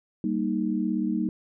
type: chord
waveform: sine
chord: Eb major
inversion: first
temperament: equal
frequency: 196 / 233.1 / 311.1 Hz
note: G3 / Bb3 / Eb4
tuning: 0 / 0 / 0 cents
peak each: -28 dBFS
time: 0.24-1.29 s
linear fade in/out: 2 ms
effects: none